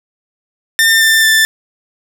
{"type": "tone with pitch steps", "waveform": "sawtooth", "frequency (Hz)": [1802, 1785.4, 1769], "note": ["A6", "A6", "A6"], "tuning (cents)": [41, 25, 9], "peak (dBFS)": -4, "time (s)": [0.79, 1.45], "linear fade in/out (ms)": 0, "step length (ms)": 220, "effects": []}